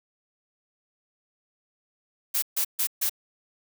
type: noise bursts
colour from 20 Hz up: blue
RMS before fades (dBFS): -25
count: 4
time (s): 2.34-3.096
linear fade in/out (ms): 10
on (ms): 84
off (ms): 140
effects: none